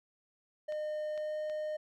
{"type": "tone with pitch glide", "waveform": "triangle", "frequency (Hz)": [609, 612.5], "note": ["D#5", "D#5"], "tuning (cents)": [-37, -27], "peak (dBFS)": -32, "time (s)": [0.68, 1.77], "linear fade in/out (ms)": 10, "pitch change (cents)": 10, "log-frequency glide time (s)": [1.13, 1.37]}
{"type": "clicks", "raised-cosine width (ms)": 0.2, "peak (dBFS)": -34, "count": 3, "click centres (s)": [0.723, 1.177, 1.498]}
{"effects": []}